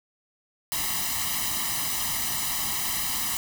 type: noise with comb filter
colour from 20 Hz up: white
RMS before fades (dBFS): -28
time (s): 0.72-3.37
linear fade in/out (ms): 0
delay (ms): 1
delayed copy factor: +0.9
effects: none